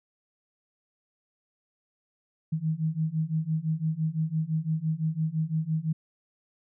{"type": "beating tone pair", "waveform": "sine", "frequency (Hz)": [155.56, 161.46], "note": ["D#3", "E3"], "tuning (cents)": [0, -36], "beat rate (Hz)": 5.9, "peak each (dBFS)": [-29, -28], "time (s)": [2.52, 5.93], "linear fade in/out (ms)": 10, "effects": []}